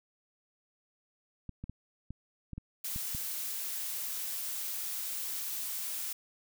clicks, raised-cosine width 5 ms, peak -28 dBFS, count 8, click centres 1.493 / 1.64 / 1.696 / 2.106 / 2.533 / 2.58 / 2.961 / 3.149 s
blue noise, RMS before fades -37 dBFS, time 2.84-6.13 s, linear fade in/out 5 ms
effects none

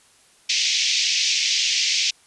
white band-pass noise, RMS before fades -21 dBFS, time 0.49-2.11 s, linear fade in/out 10 ms, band 2200 to 6200 Hz, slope 48 dB/octave, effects white hiss -55 dBFS RMS until 2.26 s + resampled to 24000 Hz

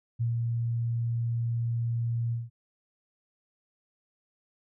sine tone with ADSR envelope, 117 Hz, A#2, 7 cents sharp, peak -24 dBFS, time 0.19-2.5 s, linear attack 23 ms, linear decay 130 ms, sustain -2 dB, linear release 180 ms, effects none

